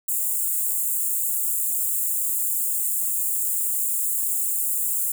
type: high-pass noise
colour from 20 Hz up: white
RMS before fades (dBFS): -24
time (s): 0.08-5.12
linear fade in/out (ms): 5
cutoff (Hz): 7100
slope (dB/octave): 96
effects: none